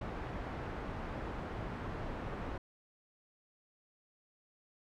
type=low-pass noise; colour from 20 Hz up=pink; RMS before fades=-41 dBFS; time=0.01-2.58 s; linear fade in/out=5 ms; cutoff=1500 Hz; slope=12 dB/octave; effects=none